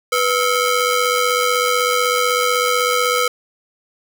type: ring-modulated tone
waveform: sawtooth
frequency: 892 Hz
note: A5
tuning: 23 cents sharp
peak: -8 dBFS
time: 0.12-3.28 s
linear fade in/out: 5 ms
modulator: 398 Hz
effects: none